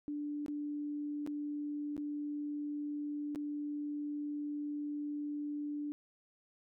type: tone with dropouts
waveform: sine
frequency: 293.7 Hz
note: D4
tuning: in tune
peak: -36 dBFS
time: 0.08-5.92 s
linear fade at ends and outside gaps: 0 ms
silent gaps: 0.462-0.482 / 1.264-1.274 / 1.966-1.978 / 3.349-3.358 s
effects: none